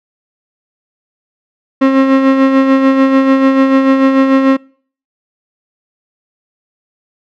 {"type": "tone with tremolo", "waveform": "35% pulse", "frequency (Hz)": 267.9, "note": "C4", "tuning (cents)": 41, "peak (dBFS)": -3, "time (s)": [1.81, 4.57], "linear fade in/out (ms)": 10, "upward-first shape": "sine", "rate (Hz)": 6.8, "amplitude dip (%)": 45, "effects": ["noise-tail reverb RT60 0.5 s tail -26 dB re dry", "low-pass 2000 Hz 12 dB/octave"]}